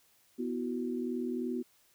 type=chord; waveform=sine; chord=B suspended fourth; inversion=none; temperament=equal; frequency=246.9 / 329.6 / 370 Hz; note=B3 / E4 / F#4; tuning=0 / 0 / 0 cents; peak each=-34 / -40 / -37 dBFS; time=0.38-1.63 s; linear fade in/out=20 ms; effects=white hiss -67 dBFS RMS until 1.94 s